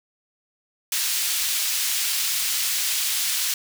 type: high-pass noise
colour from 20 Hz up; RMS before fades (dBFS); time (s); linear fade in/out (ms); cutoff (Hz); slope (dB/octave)
pink; -24; 0.92-3.54; 2; 3200; 12
effects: none